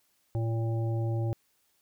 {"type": "harmonic tone", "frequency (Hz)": 113.9, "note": "A#2", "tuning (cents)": -40, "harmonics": [1, 3, 5, 7], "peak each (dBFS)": [-27, -37, -41, -44], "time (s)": [0.35, 1.33], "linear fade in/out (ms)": 0, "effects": ["white hiss -71 dBFS RMS until 1.81 s"]}